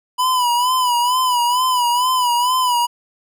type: tone with vibrato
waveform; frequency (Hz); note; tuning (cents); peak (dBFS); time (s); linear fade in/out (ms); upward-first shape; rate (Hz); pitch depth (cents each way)
square; 990; B5; +4; -15; 0.18-2.87; 20; sine; 2.2; 66
effects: none